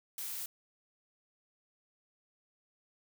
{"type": "noise", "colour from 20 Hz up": "blue", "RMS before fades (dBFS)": -40, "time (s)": [0.18, 0.46], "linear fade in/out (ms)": 2, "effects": []}